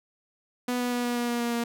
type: tone with pitch steps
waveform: sawtooth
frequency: 246.9 / 245.2 / 243.5 / 241.8 / 240.1 / 238.5 / 236.8 / 235.2 Hz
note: B3 / B3 / B3 / B3 / B3 / A#3 / A#3 / A#3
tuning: 0 / -12 / -24 / -36 / -49 / +40 / +27 / +16 cents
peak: -22 dBFS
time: 0.68-1.64 s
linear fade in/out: 5 ms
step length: 120 ms
effects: none